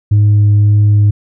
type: tone with vibrato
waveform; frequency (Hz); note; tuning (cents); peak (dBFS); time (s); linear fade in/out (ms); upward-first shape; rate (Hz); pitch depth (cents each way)
sine; 103.83; G#2; 0; -3; 0.11-1.11; 10; triangle; 1.8; 8
effects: tanh soft clip ceiling -4 dBFS